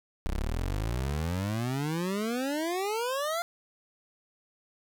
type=exponential sweep; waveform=25% pulse; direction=up; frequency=30.87 to 703 Hz; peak=-25 dBFS; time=0.26-3.42 s; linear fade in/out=0 ms; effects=none